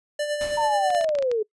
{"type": "tone with tremolo", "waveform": "square", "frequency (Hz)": 591, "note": "D5", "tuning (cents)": 11, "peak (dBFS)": -23, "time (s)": [0.19, 1.05], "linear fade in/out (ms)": 5, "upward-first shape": "sine", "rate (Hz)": 9.3, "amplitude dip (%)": 50}
{"type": "noise with exponential decay", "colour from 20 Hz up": "pink", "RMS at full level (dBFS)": -35, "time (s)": [0.41, 1.01], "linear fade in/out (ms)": 0, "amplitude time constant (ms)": 130}
{"type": "linear sweep", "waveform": "sine", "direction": "down", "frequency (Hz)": [930, 416.6], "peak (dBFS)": -20, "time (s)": [0.57, 1.43], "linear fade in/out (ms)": 10}
{"type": "clicks", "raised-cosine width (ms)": 0.2, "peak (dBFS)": -18, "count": 9, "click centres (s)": [0.904, 0.949, 1.011, 1.044, 1.091, 1.152, 1.187, 1.225, 1.315]}
{"effects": ["noise-tail reverb RT60 0.1 s tail -24 dB re dry", "resampled to 24000 Hz"]}